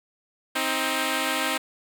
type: tone pair together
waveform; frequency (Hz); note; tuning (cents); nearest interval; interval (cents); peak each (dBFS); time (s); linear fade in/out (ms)
5% pulse; 263.7 / 315.1; C4 / D#4; +14 / +22; minor third; 308; -15; 0.55-1.58; 10
effects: none